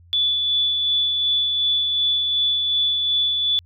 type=tone with tremolo; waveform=sine; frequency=3459 Hz; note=A7; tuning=30 cents flat; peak=-16 dBFS; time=0.13-3.59 s; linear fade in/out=0 ms; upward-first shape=sine; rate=2.7 Hz; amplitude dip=30%; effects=added 86 Hz sine -47 dBFS peak until 3.65 s